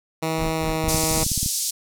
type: tone with pitch glide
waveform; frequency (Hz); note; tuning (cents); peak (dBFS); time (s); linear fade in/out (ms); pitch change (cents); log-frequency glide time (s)
10% pulse; 160.5 to 159.21; E3 to D#3; -46 to +40; -14; 0.22-1.24; 10; -14; 0.54-0.64
type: noise with tremolo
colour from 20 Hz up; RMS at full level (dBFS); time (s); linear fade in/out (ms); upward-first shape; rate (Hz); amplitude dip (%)
brown; -28; 0.38-1.31; 2; sine; 4.1; 100
type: clicks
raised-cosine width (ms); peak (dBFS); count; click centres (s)
5; -15; 12; 0.841 / 0.881 / 0.946 / 1.037 / 1.113 / 1.174 / 1.23 / 1.265 / 1.317 / 1.377 / 1.43 / 1.461
type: band-pass noise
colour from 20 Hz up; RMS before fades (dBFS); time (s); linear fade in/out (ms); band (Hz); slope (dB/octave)
pink; -25; 0.88-1.71; 10; 4900 to 12000; 24
effects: none